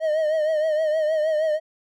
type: tone with vibrato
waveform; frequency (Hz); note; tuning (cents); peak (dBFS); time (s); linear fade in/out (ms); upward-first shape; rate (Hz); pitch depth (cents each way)
triangle; 622.3; D#5; 0; -17; 0-1.6; 50; triangle; 6.4; 72
effects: none